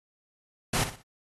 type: noise with echo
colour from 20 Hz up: pink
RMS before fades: -27 dBFS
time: 0.73-0.84 s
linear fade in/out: 5 ms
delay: 60 ms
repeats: 3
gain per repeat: -10 dB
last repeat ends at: 1.02 s
effects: AAC 32 kbps